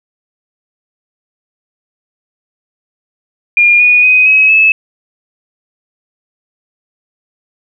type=tone with pitch steps; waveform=sine; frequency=2415 / 2460 / 2506 / 2553 / 2600 Hz; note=D7 / D#7 / D#7 / D#7 / E7; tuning=+48 / -20 / +12 / +44 / -24 cents; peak=-4 dBFS; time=3.57-4.72 s; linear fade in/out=2 ms; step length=230 ms; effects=none